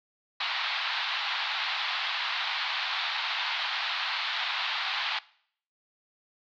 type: band-pass noise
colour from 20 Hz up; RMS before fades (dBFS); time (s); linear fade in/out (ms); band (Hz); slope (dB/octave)
white; -31; 0.4-5.19; 5; 750 to 4200; 48
effects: noise-tail reverb RT60 0.6 s tail -21 dB re dry